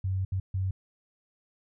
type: tone bursts at uneven times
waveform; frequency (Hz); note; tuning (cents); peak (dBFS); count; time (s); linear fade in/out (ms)
sine; 94.8; F#2; +43; -26; 3; 0.04-0.25 / 0.32-0.4 / 0.54-0.71; 5
effects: none